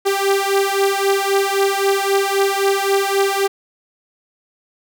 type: beating tone pair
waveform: sawtooth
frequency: 392 / 395.8 Hz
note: G4 / G4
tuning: 0 / +17 cents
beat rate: 3.8 Hz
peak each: -14 dBFS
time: 0.05-3.48 s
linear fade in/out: 20 ms
effects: none